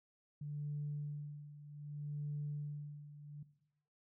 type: tone with tremolo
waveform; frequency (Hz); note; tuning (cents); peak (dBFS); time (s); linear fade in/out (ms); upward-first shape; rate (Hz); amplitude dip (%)
sine; 146.83; D3; 0; -37; 0.41-3.43; 5; sine; 0.64; 80
effects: noise-tail reverb RT60 0.9 s tail -17 dB re dry + tanh soft clip ceiling -33 dBFS